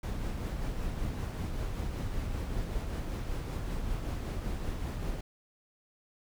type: noise with tremolo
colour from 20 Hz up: brown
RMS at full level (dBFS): -33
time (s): 0.03-5.21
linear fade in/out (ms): 5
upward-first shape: triangle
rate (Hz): 5.2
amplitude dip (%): 35
effects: none